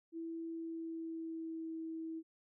sine tone with pitch glide, 329.6 to 323.8 Hz, E4 to E4, 0 to -31 cents, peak -40 dBFS, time 0.12-2.23 s, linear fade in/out 50 ms, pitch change -31 cents, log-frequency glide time 0.47-1.76 s, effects none

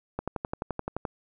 click train, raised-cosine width 1 ms, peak -16 dBFS, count 11, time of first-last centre 0.19-1.052 s, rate 11.6 Hz, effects none

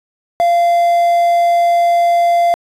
triangle tone with quantisation, 690 Hz, F5, 21 cents flat, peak -7 dBFS, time 0.4-2.54 s, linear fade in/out 0 ms, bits 5, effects resampled to 32000 Hz

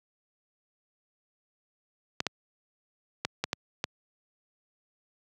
clicks, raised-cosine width 0.2 ms, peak -10 dBFS, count 6, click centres 2.204 / 2.267 / 3.25 / 3.44 / 3.531 / 3.841 s, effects high-pass 100 Hz 12 dB/octave

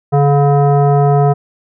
sine tone with frequency modulation, 143.5 Hz, D3, 40 cents flat, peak -7 dBFS, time 0.12-1.34 s, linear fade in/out 20 ms, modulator 569 Hz, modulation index 1, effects none

